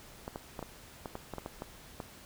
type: clicks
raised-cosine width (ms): 1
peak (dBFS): -24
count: 11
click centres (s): 0.279 / 0.359 / 0.592 / 0.627 / 1.058 / 1.154 / 1.337 / 1.383 / 1.461 / 1.621 / 2.002
effects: pink hiss -53 dBFS RMS until 2.25 s